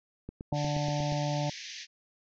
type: click train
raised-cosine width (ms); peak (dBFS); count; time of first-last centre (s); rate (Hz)
3; -26; 8; 0.29-1.122; 8.41
type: harmonic tone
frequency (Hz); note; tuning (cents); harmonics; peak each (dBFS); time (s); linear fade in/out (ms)
146.83; D3; 0; 1 / 2 / 4 / 5 / 6; -30 / -38 / -35 / -38 / -39; 0.52-1.5; 5
type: band-pass noise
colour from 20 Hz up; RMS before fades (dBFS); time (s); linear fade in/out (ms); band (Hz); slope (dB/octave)
white; -43; 0.53-1.87; 50; 1700 to 6300; 96
effects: none